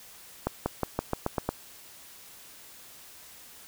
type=accelerating click train; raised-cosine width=1 ms; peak=-12 dBFS; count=8; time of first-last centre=0.47-1.49 s; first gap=190 ms; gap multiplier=0.91; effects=white hiss -50 dBFS RMS until 3.67 s